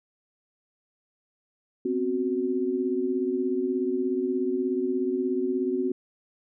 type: tone cluster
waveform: sine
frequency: 250.6 / 267.3 / 369.4 Hz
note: B3 / C4 / F#4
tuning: +25 / +37 / -3 cents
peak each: -31 / -29 / -26 dBFS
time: 1.85-5.92 s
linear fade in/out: 5 ms
effects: none